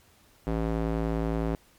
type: tone with band-pass filter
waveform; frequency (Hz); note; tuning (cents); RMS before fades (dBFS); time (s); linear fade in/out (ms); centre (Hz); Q
square; 55.2; A1; +6; -28; 0.47-1.55; 0; 360; 0.67
effects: pink hiss -60 dBFS RMS until 1.78 s + MP3 96 kbps